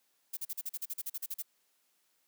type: noise bursts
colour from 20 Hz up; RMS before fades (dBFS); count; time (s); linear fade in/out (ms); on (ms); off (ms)
violet; -37; 14; 0.33-1.424; 10; 41; 40
effects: white hiss -74 dBFS RMS until 2.27 s + high-pass 200 Hz 12 dB/octave